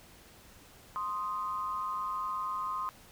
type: tone pair together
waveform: sine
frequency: 1046.5 / 1244.5 Hz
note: C6 / D#6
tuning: 0 / 0 cents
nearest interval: minor third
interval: 300 cents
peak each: -34 / -36 dBFS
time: 0.96-2.89 s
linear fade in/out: 0 ms
effects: pink hiss -56 dBFS RMS until 3.11 s